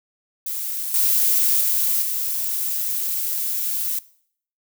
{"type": "noise with level steps", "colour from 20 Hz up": "violet", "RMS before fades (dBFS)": [-27, -18, -20, -24], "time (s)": [0.46, 3.99], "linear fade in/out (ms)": 5, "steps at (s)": [0.94, 1.61, 2.02], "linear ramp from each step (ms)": 2, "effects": ["noise-tail reverb RT60 0.6 s tail -20 dB re dry"]}